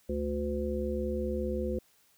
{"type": "harmonic tone with a mistuned harmonic", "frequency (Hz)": 72.6, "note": "D2", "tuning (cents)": -19, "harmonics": [1, 3, 5, 7], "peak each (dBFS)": [-35, -35, -35, -35], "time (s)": [0.09, 1.79], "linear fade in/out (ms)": 5, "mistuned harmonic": 1, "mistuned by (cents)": -34, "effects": ["white hiss -66 dBFS RMS until 2.17 s"]}